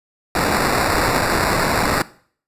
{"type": "noise with sample-and-hold", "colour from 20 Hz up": "white", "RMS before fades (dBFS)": -18, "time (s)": [0.35, 2.02], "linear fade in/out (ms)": 2, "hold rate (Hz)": 3150, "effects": ["noise-tail reverb RT60 0.5 s tail -19 dB re dry", "resampled to 32000 Hz"]}